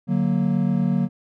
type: chord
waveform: triangle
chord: D augmented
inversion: none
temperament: equal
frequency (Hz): 146.83 / 185 / 233.1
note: D3 / F#3 / A#3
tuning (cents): 0 / 0 / 0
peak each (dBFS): -22 / -19 / -21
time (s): 0.07-1.09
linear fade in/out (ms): 50
effects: none